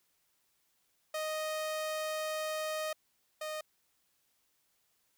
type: tone pair in turn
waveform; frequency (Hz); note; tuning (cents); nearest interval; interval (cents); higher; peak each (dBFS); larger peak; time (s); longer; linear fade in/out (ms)
sawtooth; 622.3 / 618; D#5 / D#5; 0 / -12; unison; 12; first; -30 / -33; first; 1.14-2.93 / 3.41-3.61; first; 5
effects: white hiss -75 dBFS RMS until 5.17 s